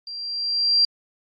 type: tone with level ramp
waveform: sine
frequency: 4737 Hz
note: D8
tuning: 14 cents sharp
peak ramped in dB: -32 to -13 dBFS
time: 0.07-0.85 s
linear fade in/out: 2 ms
effects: AAC 64 kbps